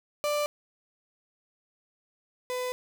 35% pulse tone pair in turn, 590 / 501.6 Hz, D5 / B4, +8 / +27 cents, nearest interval minor third, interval 281 cents, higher first, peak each -24 / -28 dBFS, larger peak first, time 0.24-0.46 / 2.5-2.72 s, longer neither, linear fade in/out 0 ms, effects none

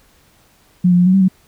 sine tone with pitch steps, 179.9 / 176.8 / 178.2 / 185.5 / 193.3 / 186.7 Hz, F#3 / F3 / F3 / F#3 / G3 / F#3, -48 / +22 / +35 / +5 / -24 / +16 cents, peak -8 dBFS, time 0.84-1.284 s, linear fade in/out 10 ms, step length 74 ms, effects pink hiss -53 dBFS RMS until 1.47 s

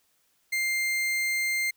40% pulse tone, 2100 Hz, C7, 6 cents sharp, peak -24 dBFS, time 0.52-1.71 s, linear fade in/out 10 ms, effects white hiss -69 dBFS RMS until 1.76 s

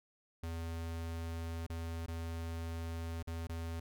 square tone with dropouts, 82.8 Hz, E2, 8 cents sharp, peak -39 dBFS, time 0.43-3.8 s, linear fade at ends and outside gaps 5 ms, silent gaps 1.666-1.698 / 2.062-2.081 / 3.227-3.273 / 3.471-3.493 s, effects none

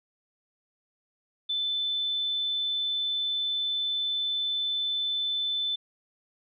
sine tone, 3520 Hz, A7, in tune, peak -26 dBFS, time 1.49-5.76 s, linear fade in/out 10 ms, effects none

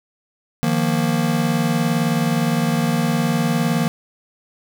square chord, Eb suspended second, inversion none, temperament just, 155.56 / 175.01 / 233.3 Hz, Eb3 / F3 / Bb3, 0 / +4 / +2 cents, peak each -22 / -23 / -21 dBFS, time 0.63-3.88 s, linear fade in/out 0 ms, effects none

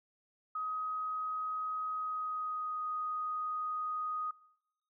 sine tone with pitch glide, 1261 to 1245.8 Hz, D#6 to D#6, +23 to +2 cents, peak -34 dBFS, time 0.55-4.31 s, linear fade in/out 5 ms, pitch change -21 cents, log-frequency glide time 1.9-2.84 s, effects noise-tail reverb RT60 0.9 s tail -24 dB re dry

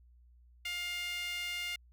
sawtooth tone with high-pass filter, 706 Hz, F5, 19 cents sharp, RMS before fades -38 dBFS, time 0.65-1.76 s, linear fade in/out 5 ms, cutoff 2400 Hz, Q 7.3, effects added 60 Hz sine -58 dBFS peak until 1.92 s

